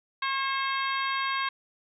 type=harmonic tone with a mistuned harmonic; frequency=540 Hz; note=C#5; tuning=45 cents flat; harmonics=2 / 3 / 4 / 5 / 6 / 7 / 8; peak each=-29 / -33 / -35 / -37 / -39 / -40 / -41 dBFS; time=0.22-1.49 s; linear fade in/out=5 ms; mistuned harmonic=5; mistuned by=-39 cents; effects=none